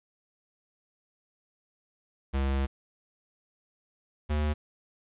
square tone pair in turn, 67.8 / 75.27 Hz, C#2 / D2, -38 / +43 cents, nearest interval major second, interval 181 cents, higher second, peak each -26 dBFS, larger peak neither, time 2.33-2.67 / 4.29-4.54 s, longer first, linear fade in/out 20 ms, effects resampled to 8000 Hz + 10-bit

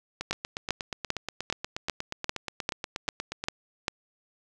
two click trains, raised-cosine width 0.2 ms, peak -9 / -15 dBFS, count 10 / 28, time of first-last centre 0.31-3.881 / 0.21-3.44 s, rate 2.52 / 8.36 Hz, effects none

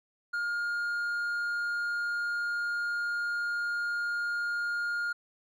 sine tone with hard clipping, 1417 Hz, F6, 25 cents sharp, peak -30 dBFS, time 0.33-5.13 s, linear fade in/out 10 ms, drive 3 dB, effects none

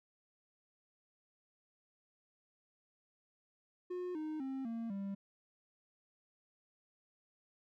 triangle tone with pitch steps, 360 / 309.8 / 266.6 / 229.4 / 197.43 Hz, F#4 / D#4 / C4 / A#3 / G3, -47 / -7 / +33 / -28 / +13 cents, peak -36 dBFS, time 3.9-5.15 s, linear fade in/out 10 ms, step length 250 ms, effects none

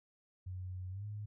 sine tone with pitch glide, 92 to 104.47 Hz, F#2 to G#2, -9 to +11 cents, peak -40 dBFS, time 0.46-1.26 s, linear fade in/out 10 ms, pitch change +220 cents, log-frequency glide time 0.9-1.05 s, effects none

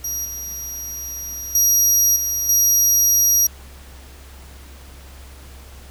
30% pulse tone with level steps, 5740 Hz, F8, 47 cents sharp, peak -19 / -24 / -9 / -16 / -9 dBFS, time 0.04-3.47 s, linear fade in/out 5 ms, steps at 0.25 / 1.55 / 2.16 / 2.49 s, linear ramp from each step 2 ms, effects added 67 Hz sine -39 dBFS peak until 5.9 s + pink hiss -45 dBFS RMS until 5.9 s

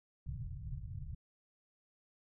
white low-pass noise, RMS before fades -43 dBFS, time 0.26-1.15 s, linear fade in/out 5 ms, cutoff 140 Hz, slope 48 dB/octave, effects none

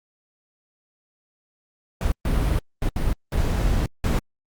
brown noise bursts at uneven times, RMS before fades -21 dBFS, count 6, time 2.01-2.12 / 2.25-2.59 / 2.82-2.89 / 2.96-3.13 / 3.32-3.86 / 4.04-4.19 s, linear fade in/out 2 ms, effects Opus 48 kbps

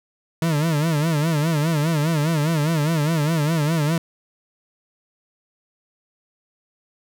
40% pulse tone with vibrato, 156 Hz, D#3, 5 cents sharp, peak -17 dBFS, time 0.42-3.98 s, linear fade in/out 2 ms, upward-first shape sine, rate 4.9 Hz, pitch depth 130 cents each way, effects none

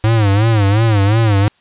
square tone with vibrato, 106.2 Hz, G#2, 39 cents sharp, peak -10 dBFS, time 0.04-1.48 s, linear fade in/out 0 ms, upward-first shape sine, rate 2.8 Hz, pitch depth 140 cents each way, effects white hiss -55 dBFS RMS until 1.6 s + resampled to 8000 Hz

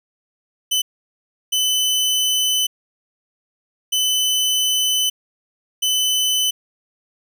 sawtooth tone bursts at uneven times, 3020 Hz, F#7, 35 cents sharp, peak -13 dBFS, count 4, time 0.71-0.82 / 1.52-2.67 / 3.92-5.1 / 5.82-6.51 s, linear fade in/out 10 ms, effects none

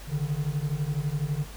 triangle beating tone pair, 140.9 / 152.9 Hz, C#3 / D#3, +29 / -30 cents, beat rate 12 Hz, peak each -27 dBFS, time 0.07-1.47 s, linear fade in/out 50 ms, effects added 50 Hz sine -42 dBFS peak until 1.56 s + pink hiss -46 dBFS RMS until 1.56 s

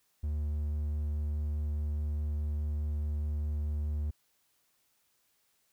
triangle tone, 74.6 Hz, D2, 28 cents sharp, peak -28 dBFS, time 0.23-4.11 s, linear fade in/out 10 ms, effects white hiss -73 dBFS RMS until 5.72 s

